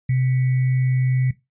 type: tone with sample-and-hold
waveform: sine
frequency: 128.7 Hz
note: C3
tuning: 28 cents flat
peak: -16 dBFS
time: 0.09-1.31 s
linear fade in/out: 5 ms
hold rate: 2100 Hz
effects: noise-tail reverb RT60 0.2 s tail -17 dB re dry + resampled to 8000 Hz